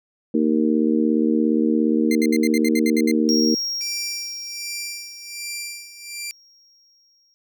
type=harmonic tone; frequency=77.2 Hz; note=D#2; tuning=13 cents flat; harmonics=3 / 4 / 5 / 6; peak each=-19 / -20 / -26 / -25 dBFS; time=0.34-3.55 s; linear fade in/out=5 ms
type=tone bursts; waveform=sawtooth; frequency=2087 Hz; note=C7; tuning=5 cents flat; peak=-21 dBFS; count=10; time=2.11-3.114 s; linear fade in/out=2 ms; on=41 ms; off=66 ms
type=tone with exponential decay; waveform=triangle; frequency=5588 Hz; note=F8; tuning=in tune; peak=-18 dBFS; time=3.29-7.34 s; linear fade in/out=0 ms; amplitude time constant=880 ms
type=tone with tremolo; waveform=15% pulse; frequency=2365 Hz; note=D7; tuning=12 cents sharp; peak=-21 dBFS; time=3.81-6.31 s; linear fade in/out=0 ms; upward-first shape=sine; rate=1.3 Hz; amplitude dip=80%
effects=none